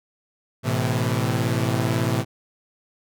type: chord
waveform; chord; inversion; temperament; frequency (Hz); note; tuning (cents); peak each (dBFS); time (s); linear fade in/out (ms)
sawtooth; A minor; none; equal with one note detuned; 110 / 127.97 / 164.81; A2 / C3 / E3; 0 / -38 / 0; -20 / -20 / -24; 0.63-2.25; 50
effects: none